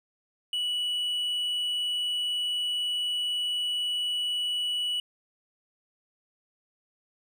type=tone; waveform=triangle; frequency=2946 Hz; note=F#7; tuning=8 cents flat; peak=-25 dBFS; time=0.53-5 s; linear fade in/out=2 ms; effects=none